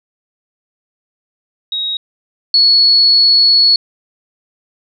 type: tone pair in turn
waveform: sine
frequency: 3791 / 4384 Hz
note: A#7 / C#8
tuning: +28 / -20 cents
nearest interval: minor third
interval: 252 cents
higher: second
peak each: -16 / -6 dBFS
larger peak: second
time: 1.72-1.97 / 2.54-3.76 s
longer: second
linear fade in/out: 2 ms
effects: none